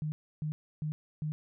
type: tone bursts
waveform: sine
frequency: 152.9 Hz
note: D#3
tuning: 30 cents flat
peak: -31 dBFS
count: 4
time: 0.02-1.32 s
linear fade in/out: 0 ms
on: 100 ms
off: 300 ms
effects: none